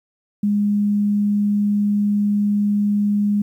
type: tone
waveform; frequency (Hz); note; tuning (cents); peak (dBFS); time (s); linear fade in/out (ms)
sine; 205.6; G#3; -17; -15; 0.43-3.42; 5
effects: 9-bit